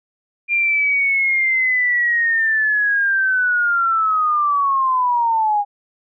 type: linear sweep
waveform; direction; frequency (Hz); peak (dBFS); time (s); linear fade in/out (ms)
sine; down; 2400 to 808; -14; 0.48-5.65; 50
effects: none